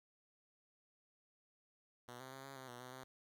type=tone with pitch steps; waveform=5% pulse; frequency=122.2 / 130.8 / 133.9 / 136.9 / 131 / 121.7 / 126.8 / 130.2 Hz; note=B2 / C3 / C3 / C#3 / C3 / B2 / B2 / C3; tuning=-18 / 0 / +40 / -21 / +2 / -25 / +46 / -8 cents; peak=-39 dBFS; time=2.08-3.04 s; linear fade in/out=5 ms; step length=120 ms; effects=none